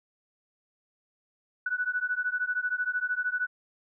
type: beating tone pair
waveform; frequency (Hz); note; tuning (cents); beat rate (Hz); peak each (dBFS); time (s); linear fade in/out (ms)
sine; 1476 / 1489; F#6 / F#6; -5 / +11; 13; -30; 1.66-3.47; 5
effects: none